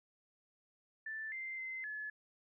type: tone with pitch steps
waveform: sine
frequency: 1763 / 2085 / 2065 / 1713 Hz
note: A6 / C7 / C7 / A6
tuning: +3 / -7 / -23 / -47 cents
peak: -40 dBFS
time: 1.06-2.1 s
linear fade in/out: 5 ms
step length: 260 ms
effects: none